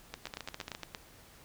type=two click trains; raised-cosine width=0.2 ms; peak=-21 / -22 dBFS; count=8 / 8; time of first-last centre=0.14-0.948 / 0.27-0.749 s; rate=8.66 / 14.6 Hz; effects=pink hiss -57 dBFS RMS until 1.44 s